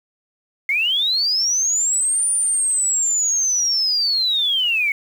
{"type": "linear two-way sweep", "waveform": "sine", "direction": "up then down", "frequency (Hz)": [2093, 9397, 2182], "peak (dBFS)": -16, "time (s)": [0.69, 4.92], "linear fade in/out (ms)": 2, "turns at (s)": 2.3, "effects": ["7-bit"]}